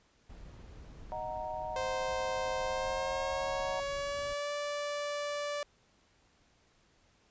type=noise; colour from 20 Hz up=brown; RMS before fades=-49 dBFS; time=0.29-4.34 s; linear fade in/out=10 ms
type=chord; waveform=sine; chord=D# minor; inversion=none; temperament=equal; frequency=622.3 / 740 / 932.3 Hz; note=D#5 / F#5 / A#5; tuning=0 / 0 / 0 cents; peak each=-40 dBFS; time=1.12-3.8 s; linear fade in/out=0 ms
type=tone with pitch glide; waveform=sawtooth; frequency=522 to 582.6 Hz; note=C5 to D5; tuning=-4 to -14 cents; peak=-30 dBFS; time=1.76-5.63 s; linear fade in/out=2 ms; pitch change=+190 cents; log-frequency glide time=2.63-4.52 s
effects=pink hiss -68 dBFS RMS until 7.3 s + resampled to 16000 Hz